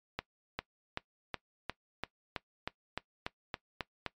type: accelerating click train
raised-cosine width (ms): 0.3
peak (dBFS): -18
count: 13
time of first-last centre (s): 0.19-4.063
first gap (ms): 400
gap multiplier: 0.96
effects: noise-tail reverb RT60 0.1 s tail -19 dB re dry + MP3 96 kbps